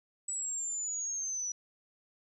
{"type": "linear sweep", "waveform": "sine", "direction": "down", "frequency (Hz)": [7902, 5850], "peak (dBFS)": -33, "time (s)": [0.28, 1.52], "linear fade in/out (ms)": 5, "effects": []}